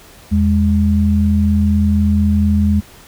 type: tone pair together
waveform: sine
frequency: 82.11 / 206.2 Hz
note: E2 / G#3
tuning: -6 / -12 cents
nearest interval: octave + major third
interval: 1594 cents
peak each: -13 dBFS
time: 0.31-2.81 s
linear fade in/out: 20 ms
effects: pink hiss -42 dBFS RMS until 3.07 s